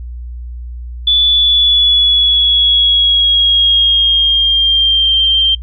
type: tone with pitch glide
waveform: sine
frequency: 3463 to 3157 Hz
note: A7 to G7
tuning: -28 to +12 cents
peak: -7 dBFS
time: 1.07-5.55 s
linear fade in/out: 5 ms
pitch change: -160 cents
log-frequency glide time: 1.25-5.17 s
effects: noise-tail reverb RT60 0.1 s tail -22 dB re dry + added 60 Hz sine -23 dBFS peak until 5.62 s